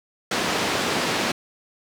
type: band-pass noise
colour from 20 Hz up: pink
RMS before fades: -24 dBFS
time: 0.31-1.32 s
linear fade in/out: 5 ms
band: 230 to 5600 Hz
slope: 12 dB/octave
effects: none